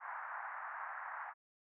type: band-pass noise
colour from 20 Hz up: pink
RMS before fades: -45 dBFS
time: 0-1.34 s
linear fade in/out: 50 ms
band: 780 to 1800 Hz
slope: 48 dB/octave
effects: none